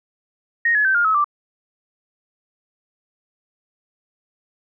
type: tone with pitch steps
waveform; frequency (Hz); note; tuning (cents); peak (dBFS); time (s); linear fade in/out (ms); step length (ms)
sine; 1864.7 / 1700.1 / 1550 / 1413.2 / 1288.4 / 1174.7; A#6 / G#6 / G6 / F6 / E6 / D6; 0 / +40 / -20 / +20 / -40 / 0; -14; 0.65-1.244; 5; 99
effects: none